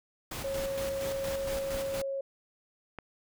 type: noise with tremolo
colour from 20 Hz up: pink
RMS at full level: -38 dBFS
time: 0.31-2.02 s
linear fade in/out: 5 ms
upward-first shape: square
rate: 4.3 Hz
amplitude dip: 45%
type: tone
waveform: sine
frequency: 546 Hz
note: C#5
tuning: 26 cents flat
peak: -31 dBFS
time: 0.44-2.21 s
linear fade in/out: 5 ms
type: click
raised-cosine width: 0.5 ms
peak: -25 dBFS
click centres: 2.987 s
effects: none